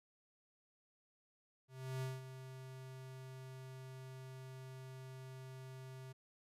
square tone with ADSR envelope, 130.8 Hz, C3, in tune, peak -39 dBFS, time 1.68-6.13 s, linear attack 340 ms, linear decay 190 ms, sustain -11 dB, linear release 14 ms, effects resampled to 32000 Hz

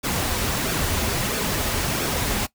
pink noise with flanger, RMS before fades -24 dBFS, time 0.03-2.47 s, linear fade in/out 20 ms, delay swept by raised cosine 0.99 to 6.79 ms, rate 1.5 Hz, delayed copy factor -0.5, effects noise-tail reverb RT60 0.1 s tail -19 dB re dry

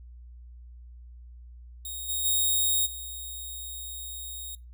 5% pulse tone with level steps, 3744 Hz, A#7, 7 cents sharp, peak -27 / -20 / -15 / -29 dBFS, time 1.85-4.55 s, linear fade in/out 2 ms, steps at 2.08 / 2.24 / 2.85 s, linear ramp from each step 20 ms, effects noise-tail reverb RT60 0.2 s tail -20 dB re dry + added 60 Hz sine -44 dBFS peak until 4.73 s

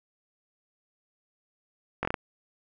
slowing click train, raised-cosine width 0.5 ms, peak -13 dBFS, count 5, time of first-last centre 2.03-2.142 s, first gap 20 ms, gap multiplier 1.23, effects none

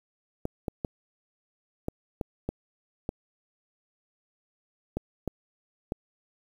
clicks, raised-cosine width 2 ms, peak -16 dBFS, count 10, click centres 0.454 / 0.682 / 0.848 / 1.884 / 2.212 / 2.49 / 3.091 / 4.97 / 5.277 / 5.921 s, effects 8-bit

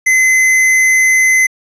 square tone, 2045 Hz, C7, 40 cents flat, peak -8 dBFS, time 0.06-1.47 s, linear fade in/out 10 ms, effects resampled to 22050 Hz + 8-bit

